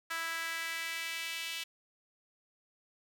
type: tone with high-pass filter sweep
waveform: sawtooth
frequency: 329.6 Hz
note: E4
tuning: in tune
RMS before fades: -38 dBFS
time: 0.1-1.64 s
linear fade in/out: 10 ms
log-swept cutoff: 1500 to 2800 Hz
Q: 2.4
effects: none